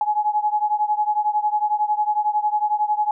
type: beating tone pair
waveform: sine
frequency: 839 / 850 Hz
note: G#5 / G#5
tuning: +17 / +40 cents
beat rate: 11 Hz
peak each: -20 / -22 dBFS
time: 0.01-3.11 s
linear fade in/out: 2 ms
effects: none